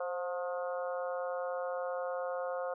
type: harmonic tone with a mistuned harmonic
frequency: 179 Hz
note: F3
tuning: 43 cents sharp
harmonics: 3 / 4 / 5 / 6 / 7 / 8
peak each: -35 / -41 / -49 / -46 / -45 / -48 dBFS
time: 0-2.74 s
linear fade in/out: 5 ms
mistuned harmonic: 3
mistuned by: -30 cents
effects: none

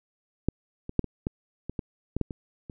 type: clicks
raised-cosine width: 3 ms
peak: -10 / -22 / -7 / -21 / -14 / -20 / -17 / -15 / -12 / -22 / -26 dBFS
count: 11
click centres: 0.486 / 0.894 / 0.993 / 1.043 / 1.269 / 1.696 / 1.792 / 2.166 / 2.213 / 2.308 / 2.698 s
effects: none

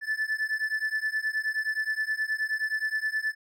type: beating tone pair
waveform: triangle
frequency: 1743 / 1752.5 Hz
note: A6 / A6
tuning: -17 / -7 cents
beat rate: 9.5 Hz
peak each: -28 dBFS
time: 0.01-3.35 s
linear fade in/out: 50 ms
effects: none

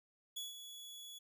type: tone with ADSR envelope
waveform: sawtooth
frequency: 3389 Hz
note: G#7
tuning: 34 cents sharp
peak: -37 dBFS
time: 0.36-1.19 s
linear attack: 11 ms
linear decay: 160 ms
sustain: -9 dB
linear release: 13 ms
effects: none

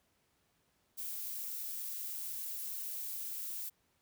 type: noise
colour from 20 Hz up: violet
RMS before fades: -41 dBFS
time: 0.97-3.7 s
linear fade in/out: 20 ms
effects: pink hiss -75 dBFS RMS until 4.01 s + high-pass 60 Hz 12 dB/octave

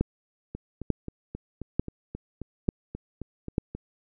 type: two click trains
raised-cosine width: 3 ms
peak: -10 / -22 dBFS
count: 5 / 13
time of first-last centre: 0.01-3.581 / 0.55-3.75 s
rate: 1.12 / 3.75 Hz
effects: none

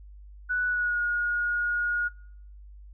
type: tone with pitch glide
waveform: sine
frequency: 1480 to 1438.7 Hz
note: F#6 to F#6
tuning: 0 to -49 cents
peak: -24 dBFS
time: 0.49-2.09 s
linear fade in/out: 20 ms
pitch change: -49 cents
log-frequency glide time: 0.66-1 s
effects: noise-tail reverb RT60 0.6 s tail -24 dB re dry + added 50 Hz sine -44 dBFS peak until 2.93 s

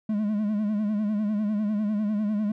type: tone with vibrato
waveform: triangle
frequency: 210.5 Hz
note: G#3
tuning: 24 cents sharp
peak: -21 dBFS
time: 0.09-2.52 s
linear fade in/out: 5 ms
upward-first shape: sine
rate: 10 Hz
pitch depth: 66 cents each way
effects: none

